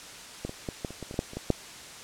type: clicks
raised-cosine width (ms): 2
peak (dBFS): -18 / -23 / -18 / -17 / -27 / -23 / -25 / -26 / -12 / -29 / -20 / -8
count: 12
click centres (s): 0.45 / 0.494 / 0.688 / 0.848 / 0.906 / 1.027 / 1.111 / 1.142 / 1.191 / 1.334 / 1.37 / 1.503
effects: white hiss -44 dBFS RMS until 2.03 s + low-pass 8000 Hz 12 dB/octave